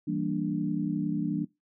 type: chord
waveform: sine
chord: E half-diminished seventh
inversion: none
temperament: equal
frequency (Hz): 164.81 / 196 / 233.1 / 293.7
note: E3 / G3 / Bb3 / D4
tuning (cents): 0 / 0 / 0 / 0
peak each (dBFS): -33 / -33 / -34 / -30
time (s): 0.07-1.45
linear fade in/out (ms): 10
effects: noise-tail reverb RT60 0.2 s tail -20 dB re dry